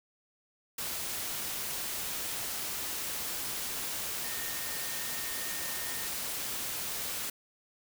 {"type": "tone in noise", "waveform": "sine", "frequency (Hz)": 1834, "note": "A#6", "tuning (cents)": -29, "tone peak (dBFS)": -45, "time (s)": [4.24, 6.07], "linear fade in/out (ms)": 5, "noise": "white", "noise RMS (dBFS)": -36, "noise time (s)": [0.78, 7.3], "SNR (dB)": -12, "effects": []}